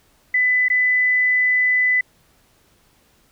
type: tone with dropouts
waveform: sine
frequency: 2000 Hz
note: B6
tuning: 21 cents sharp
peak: -14 dBFS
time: 0.34-2.01 s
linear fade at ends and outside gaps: 5 ms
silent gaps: 0.684-0.7 s
effects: pink hiss -58 dBFS RMS until 3.31 s